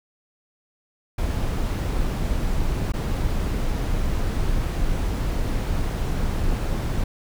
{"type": "noise with dropouts", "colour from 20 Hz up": "brown", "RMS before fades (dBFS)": -23, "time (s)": [1.18, 7.04], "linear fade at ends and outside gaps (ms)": 5, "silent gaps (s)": [2.921, 2.936], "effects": []}